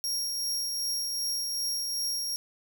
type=tone with tremolo; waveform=sawtooth; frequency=5588 Hz; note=F8; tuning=in tune; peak=-25 dBFS; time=0.04-2.36 s; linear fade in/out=0 ms; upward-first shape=triangle; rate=2.6 Hz; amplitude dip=30%; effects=none